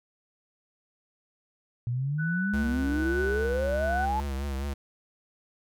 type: exponential sweep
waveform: sine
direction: up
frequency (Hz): 116.54 to 880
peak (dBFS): -26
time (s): 1.87-4.2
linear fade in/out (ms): 0
type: tone with tremolo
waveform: sine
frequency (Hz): 1488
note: F#6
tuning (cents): +9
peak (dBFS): -30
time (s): 2.18-4.06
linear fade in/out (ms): 20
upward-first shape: sine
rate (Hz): 1.2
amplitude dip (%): 65
type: tone with vibrato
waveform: square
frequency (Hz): 69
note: C#2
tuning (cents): -7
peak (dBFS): -30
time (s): 2.53-4.74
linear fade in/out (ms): 10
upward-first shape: triangle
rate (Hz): 4.8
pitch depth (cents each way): 79
effects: none